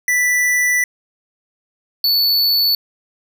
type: tone pair in turn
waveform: square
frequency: 1975.5 / 4457 Hz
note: B6 / C#8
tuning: 0 / +9 cents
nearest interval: octave + major second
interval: 1409 cents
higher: second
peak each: -14 / -13 dBFS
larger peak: second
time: 0.08-0.84 / 2.04-2.75 s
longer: first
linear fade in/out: 2 ms
effects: none